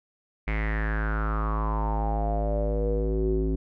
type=tone with low-pass filter sweep; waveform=square; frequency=53.6 Hz; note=A1; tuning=45 cents flat; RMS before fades=-26 dBFS; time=0.47-3.56 s; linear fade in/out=10 ms; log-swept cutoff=2200 to 320 Hz; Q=7.6; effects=none